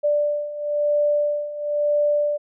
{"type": "beating tone pair", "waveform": "sine", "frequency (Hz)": [588, 589], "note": ["D5", "D5"], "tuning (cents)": [2, 5], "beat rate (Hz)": 1, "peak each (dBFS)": [-24, -20], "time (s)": [0.03, 2.38], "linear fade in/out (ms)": 20, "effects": []}